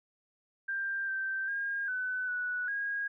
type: tone with pitch steps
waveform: sine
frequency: 1586 / 1560 / 1619 / 1506 / 1476 / 1637 Hz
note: G6 / G6 / G#6 / F#6 / F#6 / G#6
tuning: +20 / -9 / -45 / +30 / -5 / -25 cents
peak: -31 dBFS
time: 0.68-3.08 s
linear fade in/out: 10 ms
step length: 400 ms
effects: none